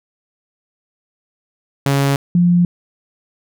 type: tone pair in turn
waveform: sawtooth / sine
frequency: 139.1 / 175.26 Hz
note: C#3 / F3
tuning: +6 / +6 cents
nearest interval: major third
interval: 400 cents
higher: second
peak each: -9 dBFS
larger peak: neither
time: 1.86-2.16 / 2.35-2.65 s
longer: neither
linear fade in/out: 2 ms
effects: none